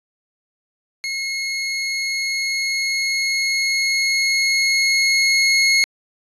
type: tone with level ramp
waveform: 25% pulse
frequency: 2165 Hz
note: C#7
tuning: 41 cents flat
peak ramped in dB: -19 to -9 dBFS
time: 1.04-5.84 s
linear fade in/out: 0 ms
effects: resampled to 24000 Hz